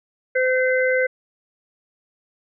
harmonic tone, 513 Hz, C5, 34 cents flat, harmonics 1 / 3 / 4, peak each -18 / -23 / -24 dBFS, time 0.35-1.07 s, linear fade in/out 10 ms, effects none

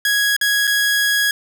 sawtooth tone with dropouts, 1661.2 Hz, G#6, in tune, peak -11 dBFS, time 0.05-1.31 s, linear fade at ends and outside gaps 2 ms, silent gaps 0.365-0.412 / 0.671-0.675 s, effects none

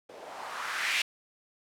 violet noise with low-pass filter sweep, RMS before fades -34 dBFS, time 0.09-1.02 s, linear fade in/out 5 ms, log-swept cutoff 470 to 2600 Hz, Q 2.4, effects none

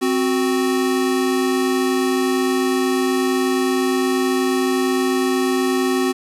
square tone pair together, 261.6 / 370 Hz, C4 / F#4, 0 / 0 cents, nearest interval tritone, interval 600 cents, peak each -20 dBFS, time 0.01-6.13 s, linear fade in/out 20 ms, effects resampled to 32000 Hz + 7-bit

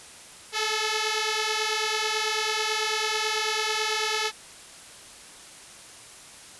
5% pulse beating tone pair, 429 / 438.1 Hz, A4 / A4, -44 / -7 cents, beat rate 9.1 Hz, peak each -16 dBFS, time 0.52-4.32 s, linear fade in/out 50 ms, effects white hiss -46 dBFS RMS until 6.59 s + resampled to 24000 Hz

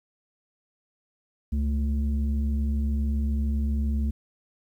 sine tone pair together, 69.3 / 220.6 Hz, C#2 / A3, 0 / +5 cents, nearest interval octave + minor sixth, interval 2005 cents, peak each -22 / -29 dBFS, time 1.52-4.11 s, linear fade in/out 10 ms, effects tanh soft clip ceiling -18 dBFS + 10-bit

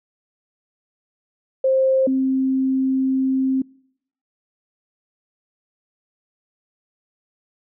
sine tone pair in turn, 528 / 264 Hz, C5 / C4, +16 / +16 cents, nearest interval octave, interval 1200 cents, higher first, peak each -14 / -16 dBFS, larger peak first, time 1.64-2.07 / 2.07-3.62 s, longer second, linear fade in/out 5 ms, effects noise-tail reverb RT60 0.7 s tail -26 dB re dry

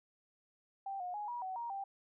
sine tone with pitch steps, 784 / 720 / 833 / 962 / 752 / 941 / 787 Hz, G5 / F#5 / G#5 / B5 / F#5 / A#5 / G5, 0 / -47 / +5 / -46 / +28 / +16 / +7 cents, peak -38 dBFS, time 0.86-1.84 s, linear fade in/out 5 ms, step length 140 ms, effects none

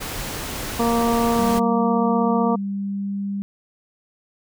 pink noise, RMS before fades -29 dBFS, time 0-1.6 s, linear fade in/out 20 ms
harmonic tone, 233.1 Hz, A#3, in tune, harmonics 1 / 2 / 3 / 4 / 5, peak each -20 / -23 / -25 / -26 / -27 dBFS, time 0.79-2.56 s, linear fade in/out 10 ms
sine tone with pitch glide, 196.4 to 199.26 Hz, G3 to G3, +4 to +29 cents, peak -23 dBFS, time 1.39-3.42 s, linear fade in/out 0 ms, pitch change +25 cents, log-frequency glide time 1.69-3.28 s
effects none

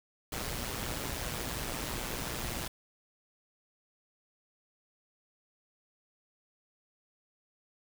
pink noise with amplitude modulation, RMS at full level -34 dBFS, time 0.32-2.68 s, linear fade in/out 5 ms, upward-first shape sine, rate 120 Hz, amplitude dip 65%, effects none

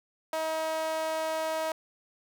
sawtooth tone with high-pass filter, 318.3 Hz, D#4, 39 cents sharp, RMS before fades -31 dBFS, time 0.33-1.72 s, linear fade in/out 2 ms, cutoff 720 Hz, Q 3.9, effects none

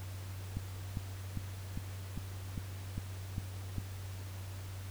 click train, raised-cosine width 5 ms, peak -25 dBFS, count 9, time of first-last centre 0.57-3.783 s, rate 2.49 Hz, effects added 95 Hz sine -41 dBFS peak until 4.9 s + pink hiss -52 dBFS RMS until 4.9 s

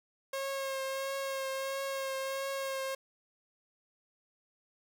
sawtooth tone with vibrato, 540 Hz, C#5, 45 cents flat, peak -30 dBFS, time 0.33-2.95 s, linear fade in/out 5 ms, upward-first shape triangle, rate 1.5 Hz, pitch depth 24 cents each way, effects none

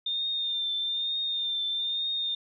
sine tone with vibrato, 3619 Hz, A7, 48 cents sharp, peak -27 dBFS, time 0.06-2.35 s, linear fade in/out 5 ms, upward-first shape triangle, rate 1.1 Hz, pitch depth 40 cents each way, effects none

